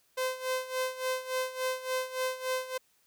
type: tone with tremolo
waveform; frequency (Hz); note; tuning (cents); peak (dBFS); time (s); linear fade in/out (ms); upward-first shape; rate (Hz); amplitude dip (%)
sawtooth; 515; C5; -28; -24; 0.17-2.78; 10; sine; 3.5; 80
effects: white hiss -69 dBFS RMS until 3.06 s